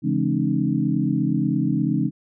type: tone cluster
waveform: sine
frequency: 140.1 / 168.6 / 210.8 / 265.9 / 302.7 Hz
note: C#3 / E3 / G#3 / C4 / D#4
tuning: +19 / +39 / +26 / +28 / -48 cents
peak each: -25 dBFS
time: 0.02-2.11 s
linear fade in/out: 50 ms
effects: none